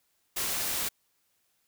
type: noise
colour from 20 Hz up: white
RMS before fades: -31 dBFS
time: 0.36-0.89 s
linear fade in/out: 10 ms
effects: white hiss -73 dBFS RMS until 1.67 s